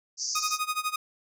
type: band-pass noise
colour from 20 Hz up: white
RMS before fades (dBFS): -32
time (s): 0.17-0.59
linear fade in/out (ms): 50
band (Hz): 4800 to 6600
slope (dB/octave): 96
type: tone with tremolo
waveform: sawtooth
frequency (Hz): 1244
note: D#6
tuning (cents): -1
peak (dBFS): -21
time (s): 0.35-0.96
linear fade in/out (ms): 5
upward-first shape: sine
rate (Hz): 12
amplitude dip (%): 90
effects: none